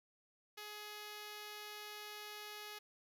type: tone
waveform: 5% pulse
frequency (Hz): 420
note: G#4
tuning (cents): +19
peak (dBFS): -36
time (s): 0.57-2.79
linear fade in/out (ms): 10
effects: none